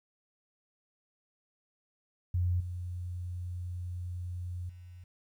sine tone with level steps, 89 Hz, F2, 33 cents sharp, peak -26 / -35 / -46 dBFS, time 2.34-5.04 s, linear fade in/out 5 ms, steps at 2.6 / 4.69 s, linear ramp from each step 5 ms, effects 11-bit

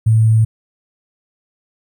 sine tone with sample-and-hold, 111 Hz, A2, 16 cents sharp, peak -8 dBFS, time 0.06-0.45 s, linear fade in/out 10 ms, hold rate 8820 Hz, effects none

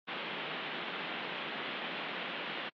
white band-pass noise, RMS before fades -40 dBFS, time 0.07-2.7 s, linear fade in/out 20 ms, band 160 to 3400 Hz, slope 48 dB/octave, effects AAC 48 kbps

